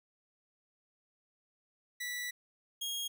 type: tone pair in turn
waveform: sawtooth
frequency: 1962 / 3267 Hz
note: B6 / G#7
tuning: -12 / -29 cents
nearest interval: major sixth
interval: 883 cents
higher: second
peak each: -33 / -32 dBFS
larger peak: second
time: 2-2.31 / 2.81-3.08 s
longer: first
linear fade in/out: 10 ms
effects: none